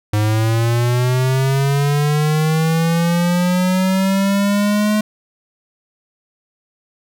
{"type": "linear sweep", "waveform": "square", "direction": "up", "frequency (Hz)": [104.5, 213.3], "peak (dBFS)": -14, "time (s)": [0.13, 5.01], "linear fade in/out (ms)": 5, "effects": []}